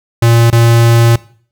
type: tone with dropouts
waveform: square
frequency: 116.54 Hz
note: A#2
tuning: in tune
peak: -6 dBFS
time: 0.22-1.16 s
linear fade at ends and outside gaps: 5 ms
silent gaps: 0.503-0.526 s
effects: noise-tail reverb RT60 0.5 s tail -20 dB re dry